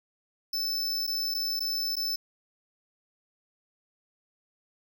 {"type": "tone with dropouts", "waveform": "square", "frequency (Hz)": 5274, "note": "E8", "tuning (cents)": 0, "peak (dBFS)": -28, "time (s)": [0.53, 2.16], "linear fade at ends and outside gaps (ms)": 5, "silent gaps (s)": [[1.068, 1.075], [1.342, 1.346], [1.595, 1.604], [1.956, 1.966]], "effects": []}